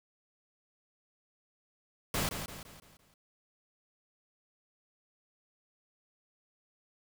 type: noise with echo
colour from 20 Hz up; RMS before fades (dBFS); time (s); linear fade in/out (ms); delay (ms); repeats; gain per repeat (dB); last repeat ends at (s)
pink; -32; 2.14-2.29; 2; 170; 5; -7; 3.14
effects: none